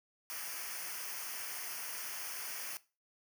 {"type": "noise with comb filter", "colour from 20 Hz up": "white", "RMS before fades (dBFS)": -42, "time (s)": [0.3, 2.77], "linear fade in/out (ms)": 0, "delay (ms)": 0.26, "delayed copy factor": -0.8, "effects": ["noise-tail reverb RT60 0.3 s tail -18 dB re dry"]}